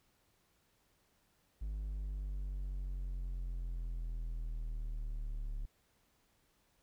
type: exponential sweep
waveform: triangle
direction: down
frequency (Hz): 51.8 to 35.89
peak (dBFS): -35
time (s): 1.61-5.66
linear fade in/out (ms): 10
effects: pink hiss -74 dBFS RMS until 6.82 s